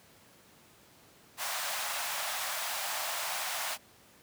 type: high-pass noise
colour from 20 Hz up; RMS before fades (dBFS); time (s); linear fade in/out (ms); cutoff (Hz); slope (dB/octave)
pink; -35; 1.37-3.78; 50; 630; 48
effects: pink hiss -59 dBFS RMS until 4.22 s + high-pass 100 Hz 12 dB/octave